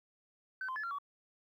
sine tone with pitch steps, 1528 / 1038 / 1722 / 1377 / 1133 Hz, G6 / C6 / A6 / F6 / C#6, -45 / -14 / -38 / -25 / +37 cents, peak -35 dBFS, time 0.61-0.985 s, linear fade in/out 2 ms, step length 75 ms, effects tanh soft clip ceiling -33 dBFS + 12-bit

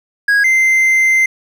triangle tone pair in turn, 1650 / 2079 Hz, G#6 / C7, -12 / -12 cents, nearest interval major third, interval 400 cents, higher second, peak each -7 dBFS, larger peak neither, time 0.28-0.44 / 0.44-1.26 s, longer second, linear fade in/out 5 ms, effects none

